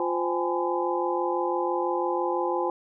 sine tone cluster, 351 / 517 / 801 / 847 / 1013 Hz, F4 / C5 / G5 / G#5 / B5, +9 / -21 / +37 / +34 / +44 cents, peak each -28 / -30 / -33 / -30 / -32 dBFS, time 0-2.7 s, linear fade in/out 2 ms, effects none

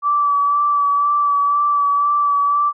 sine tone with vibrato, 1155 Hz, D6, 29 cents flat, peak -13 dBFS, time 0.02-2.73 s, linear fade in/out 50 ms, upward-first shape sine, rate 2 Hz, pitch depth 20 cents each way, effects none

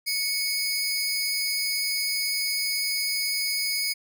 sawtooth tone pair together, 2210 / 4954 Hz, C#7 / D#8, -6 / -8 cents, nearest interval octave + major second, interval 1398 cents, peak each -25 / -24 dBFS, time 0.06-3.94 s, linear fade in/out 20 ms, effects none

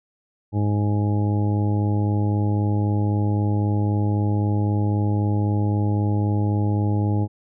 harmonic tone, 103.83 Hz, G#2, in tune, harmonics 1 / 2 / 3 / 4 / 5 / 6 / 7 / 8, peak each -19 / -27 / -27 / -35 / -37 / -40 / -45 / -34 dBFS, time 0.52-7.28 s, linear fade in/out 50 ms, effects none

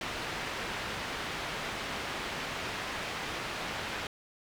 white low-pass noise, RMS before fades -37 dBFS, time 0.01-4.07 s, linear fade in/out 2 ms, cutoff 2600 Hz, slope 12 dB/octave, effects none

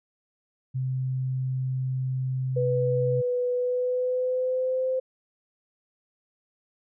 sine tone, 130 Hz, C3, 11 cents flat, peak -25 dBFS, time 0.74-3.22 s, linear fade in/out 20 ms
sine tone with pitch glide, 493.9 to 517.9 Hz, B4 to C5, 0 to -18 cents, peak -23 dBFS, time 2.56-5 s, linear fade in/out 10 ms, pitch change +82 cents, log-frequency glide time 3.53-4.88 s
effects none

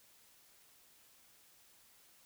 silence, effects white hiss -65 dBFS RMS until 2.25 s

